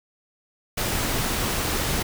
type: noise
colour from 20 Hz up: pink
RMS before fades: -25 dBFS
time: 0.77-2.03 s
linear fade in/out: 10 ms
effects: none